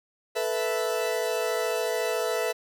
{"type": "chord", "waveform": "40% pulse", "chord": "A suspended second", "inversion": "none", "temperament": "equal", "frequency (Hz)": [440, 493.9, 659.3], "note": ["A4", "B4", "E5"], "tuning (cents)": [0, 0, 0], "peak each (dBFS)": -29, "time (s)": [0.35, 2.53], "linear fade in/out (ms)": 20, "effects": []}